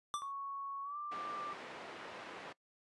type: tone with exponential decay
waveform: square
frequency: 1174.7 Hz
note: D6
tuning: in tune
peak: -33 dBFS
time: 0.14-0.32 s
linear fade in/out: 0 ms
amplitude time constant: 39 ms
type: tone with pitch glide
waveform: sine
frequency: 1108.7 to 1181.4 Hz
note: C#6 to D6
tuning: 0 to +10 cents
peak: -40 dBFS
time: 0.22-1.53 s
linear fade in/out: 0 ms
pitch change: +110 cents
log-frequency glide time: 0.83-0.97 s
type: band-pass noise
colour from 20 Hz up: pink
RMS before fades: -49 dBFS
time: 1.11-2.53 s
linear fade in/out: 10 ms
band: 350 to 2600 Hz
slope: 12 dB/octave
effects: noise-tail reverb RT60 0.1 s tail -21 dB re dry + resampled to 24000 Hz